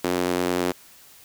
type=tone with high-pass filter; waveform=sawtooth; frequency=89.3 Hz; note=F2; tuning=39 cents sharp; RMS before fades=-24 dBFS; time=0.04-0.72 s; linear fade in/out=5 ms; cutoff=320 Hz; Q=1.7; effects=white hiss -50 dBFS RMS until 1.24 s